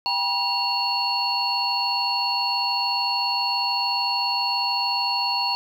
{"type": "tone cluster", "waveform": "sine", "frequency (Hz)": [796, 963, 2773, 4383], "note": ["G5", "B5", "F7", "C#8"], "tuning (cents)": [26, -44, -13, -20], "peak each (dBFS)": [-29, -26, -29, -24], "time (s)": [0.06, 5.55], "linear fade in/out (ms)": 0, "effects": ["8-bit"]}